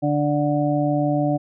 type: harmonic tone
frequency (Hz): 146.83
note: D3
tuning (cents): 0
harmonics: 1 / 2 / 4 / 5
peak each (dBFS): -23 / -21 / -24 / -26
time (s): 0.02-1.38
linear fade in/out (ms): 20
effects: none